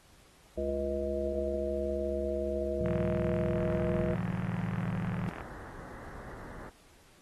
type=harmonic tone; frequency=69.7 Hz; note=C#2; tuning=10 cents sharp; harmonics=1 / 3 / 5 / 7 / 9; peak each=-38 / -40 / -36 / -36 / -34 dBFS; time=0.57-4.15 s; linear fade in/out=10 ms
type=chord; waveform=sine; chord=F# half-diminished seventh; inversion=first; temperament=equal; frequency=110 / 130.81 / 164.81 / 185 Hz; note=A2 / C3 / E3 / F#3; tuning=0 / 0 / 0 / 0 cents; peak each=-37 / -41 / -36 / -35 dBFS; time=2.81-5.29 s; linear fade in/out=0 ms
type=click train; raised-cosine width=0.5 ms; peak=-26 dBFS; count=107; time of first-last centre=2.86-5.408 s; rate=41.6 Hz
type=low-pass noise; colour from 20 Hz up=pink; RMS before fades=-46 dBFS; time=3.54-6.7 s; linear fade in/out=10 ms; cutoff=2000 Hz; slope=96 dB/octave
effects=pink hiss -61 dBFS RMS until 7.21 s + AAC 32 kbps